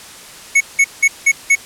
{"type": "tone bursts", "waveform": "square", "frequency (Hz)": 2210, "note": "C#7", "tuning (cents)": -6, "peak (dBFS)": -8, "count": 5, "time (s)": [0.55, 1.555], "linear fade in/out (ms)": 10, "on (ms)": 57, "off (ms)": 180, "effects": ["white hiss -36 dBFS RMS until 1.65 s", "low-pass 10000 Hz 12 dB/octave"]}